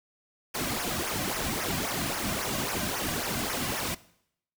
pink noise with flanger, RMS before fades -31 dBFS, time 0.54-3.95 s, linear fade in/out 10 ms, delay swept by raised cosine 0.24 to 2.34 ms, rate 3.7 Hz, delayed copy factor -0.8, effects noise-tail reverb RT60 0.7 s tail -19 dB re dry

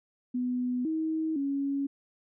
sine tone with pitch steps, 248.7 / 317.7 / 278.3 Hz, B3 / D#4 / C#4, +12 / +36 / +7 cents, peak -27 dBFS, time 0.34-1.87 s, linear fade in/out 10 ms, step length 510 ms, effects none

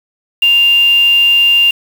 sine tone with quantisation, 2794 Hz, F7, in tune, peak -6 dBFS, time 0.42-1.71 s, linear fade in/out 5 ms, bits 4, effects none

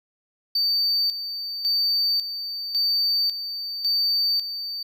triangle tone with tremolo, 4595 Hz, D8, 39 cents flat, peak -18 dBFS, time 0.55-4.83 s, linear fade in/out 5 ms, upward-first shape square, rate 0.91 Hz, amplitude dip 65%, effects none

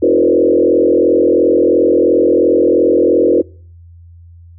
sine tone with frequency modulation, 415.3 Hz, G#4, in tune, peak -7 dBFS, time 0.02-3.42 s, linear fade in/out 10 ms, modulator 42.9 Hz, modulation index 2.6, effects noise-tail reverb RT60 0.5 s tail -26 dB re dry + added 85 Hz sine -36 dBFS peak until 4.58 s

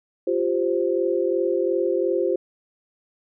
sine chord, F suspended second, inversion none, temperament equal, 349.2 / 392 / 523.3 Hz, F4 / G4 / C5, 0 / 0 / 0 cents, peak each -23 / -24 / -24 dBFS, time 0.27-2.36 s, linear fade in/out 5 ms, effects none

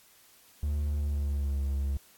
triangle tone with pitch glide, 73.42 to 69.3 Hz, D2 to C#2, 0 to 0 cents, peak -25 dBFS, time 0.63-1.97 s, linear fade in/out 0 ms, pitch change -100 cents, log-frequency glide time 0.97-1.59 s, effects white hiss -59 dBFS RMS until 2.17 s + AAC 64 kbps

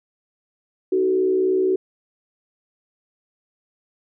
sine tone with frequency modulation, 374.7 Hz, F#4, 22 cents sharp, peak -16 dBFS, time 0.92-1.76 s, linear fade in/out 5 ms, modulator 63.6 Hz, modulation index 0.61, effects none

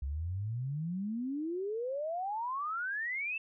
sine exponential sweep, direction up, 65.41 to 2689 Hz, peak -33 dBFS, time 0.02-3.38 s, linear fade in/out 5 ms, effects none

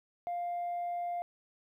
sine tone, 700 Hz, F5, 4 cents sharp, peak -31 dBFS, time 0.27-1.22 s, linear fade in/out 0 ms, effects tanh soft clip ceiling -31 dBFS + 12-bit

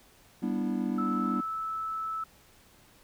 triangle chord, E minor seventh, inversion first, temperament equal with one note detuned, 196 / 243.7 / 293.7 / 329.6 Hz, G3 / B3 / D4 / E4, 0 / -23 / 0 / 0 cents, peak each -31 / -29 / -33 / -35 dBFS, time 0.42-1.41 s, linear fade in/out 10 ms
sine tone, 1310 Hz, E6, 11 cents flat, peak -31 dBFS, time 0.98-2.24 s, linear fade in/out 5 ms
effects pink hiss -59 dBFS RMS until 3.03 s

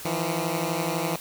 10% pulse beating tone pair, 160 / 172 Hz, D#3 / F3, +49 / -26 cents, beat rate 12 Hz, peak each -20 dBFS, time 0.05-1.16 s, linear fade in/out 2 ms, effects white hiss -40 dBFS RMS until 1.2 s

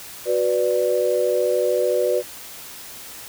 sine chord, B minor, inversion second, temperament equal, 370 / 493.9 / 587.3 Hz, F#4 / B4 / D5, 0 / 0 / 0 cents, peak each -23 / -20 / -22 dBFS, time 0.25-2.23 s, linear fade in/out 50 ms, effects white hiss -38 dBFS RMS until 3.28 s

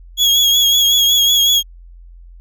35% pulse tone with vibrato, 3324 Hz, G#7, 1 cent sharp, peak -8 dBFS, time 0.17-1.63 s, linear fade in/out 50 ms, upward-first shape triangle, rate 5.4 Hz, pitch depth 44 cents each way, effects added 43 Hz sine -36 dBFS peak until 2.4 s

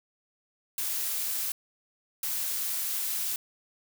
blue noise bursts at uneven times, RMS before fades -31 dBFS, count 2, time 0.78-1.52 / 2.23-3.36 s, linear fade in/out 2 ms, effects none

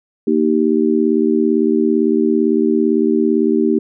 sine chord, Eb major, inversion second, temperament just, 233.3 / 311.1 / 388.9 Hz, Bb3 / Eb4 / G4, +2 / 0 / -14 cents, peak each -16 dBFS, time 0.27-3.79 s, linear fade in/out 5 ms, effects none

